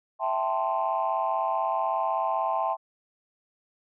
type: chord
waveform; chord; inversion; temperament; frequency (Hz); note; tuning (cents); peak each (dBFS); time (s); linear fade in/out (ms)
sine; A minor seventh; second; equal; 659.3 / 784 / 880 / 1046.5; E5 / G5 / A5 / C6; 0 / 0 / 0 / 0; -29; 0.19-2.77; 50
effects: tanh soft clip ceiling -16 dBFS